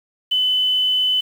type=tone; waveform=sine; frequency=3016 Hz; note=F#7; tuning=32 cents sharp; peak=-15 dBFS; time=0.31-1.21 s; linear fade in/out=10 ms; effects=7-bit